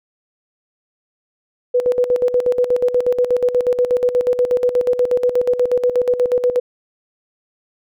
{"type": "tone with tremolo", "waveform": "sine", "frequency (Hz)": 493.9, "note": "B4", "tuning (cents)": 0, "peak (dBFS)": -11, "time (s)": [1.74, 6.6], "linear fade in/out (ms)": 10, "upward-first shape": "square", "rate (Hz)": 8.3, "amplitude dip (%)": 70, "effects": []}